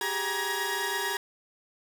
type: tone cluster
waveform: sawtooth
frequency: 384.1 / 410.4 / 949 / 1669 / 1889 Hz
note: G4 / G#4 / A#5 / G#6 / A#6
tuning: -35 / -21 / +31 / +8 / +22 cents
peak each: -33 / -34 / -29 / -30 / -32 dBFS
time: 0.01-1.17 s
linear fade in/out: 2 ms
effects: none